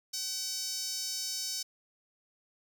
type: tone with high-pass filter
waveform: sawtooth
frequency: 760 Hz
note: F#5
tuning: 46 cents sharp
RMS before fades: -36 dBFS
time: 0.13-1.63 s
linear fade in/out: 10 ms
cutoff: 5300 Hz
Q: 3.5
effects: none